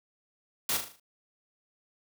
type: noise with echo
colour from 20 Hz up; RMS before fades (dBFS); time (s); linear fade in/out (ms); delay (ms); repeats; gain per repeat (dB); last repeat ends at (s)
white; -29; 0.69-0.77; 2; 38; 6; -6; 0.998
effects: none